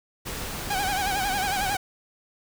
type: noise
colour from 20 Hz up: pink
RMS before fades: -33 dBFS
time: 0.25-1.77 s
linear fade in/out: 20 ms
type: tone with vibrato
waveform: sawtooth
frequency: 783 Hz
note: G5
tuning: 2 cents flat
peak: -21 dBFS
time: 0.7-1.77 s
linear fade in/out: 5 ms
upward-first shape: sine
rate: 11 Hz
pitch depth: 95 cents each way
effects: none